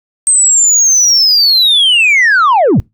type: linear sweep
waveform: sine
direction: down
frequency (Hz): 8372 to 75.4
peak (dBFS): -3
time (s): 0.27-2.8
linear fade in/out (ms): 0
effects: noise-tail reverb RT60 0.2 s tail -25 dB re dry + tanh soft clip ceiling -4 dBFS